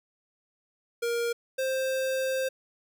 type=tone pair in turn; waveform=square; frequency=470.2 / 526 Hz; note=A#4 / C5; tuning=+15 / +9 cents; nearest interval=major second; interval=194 cents; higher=second; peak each=-27 dBFS; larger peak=neither; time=1.02-1.33 / 1.58-2.49 s; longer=second; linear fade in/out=10 ms; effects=none